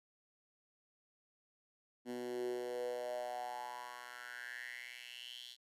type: tone with high-pass filter sweep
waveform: 10% pulse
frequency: 122.7 Hz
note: B2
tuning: 11 cents flat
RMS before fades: -44 dBFS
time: 2.05-5.57 s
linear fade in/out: 50 ms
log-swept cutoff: 270 to 3700 Hz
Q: 6.4
effects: resampled to 32000 Hz